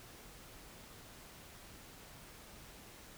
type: silence
effects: pink hiss -55 dBFS RMS until 3.17 s